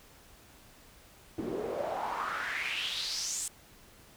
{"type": "noise with band-pass filter sweep", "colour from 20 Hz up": "pink", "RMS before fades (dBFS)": -35, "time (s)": [1.38, 3.48], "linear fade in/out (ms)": 2, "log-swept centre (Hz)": [300, 8400], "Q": 4.5, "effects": ["pink hiss -57 dBFS RMS until 4.16 s"]}